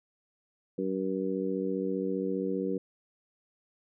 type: harmonic tone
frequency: 95.1 Hz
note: F#2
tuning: 48 cents sharp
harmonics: 2 / 3 / 4 / 5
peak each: -34 / -34 / -34 / -34 dBFS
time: 0.78-2.78 s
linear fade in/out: 5 ms
effects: none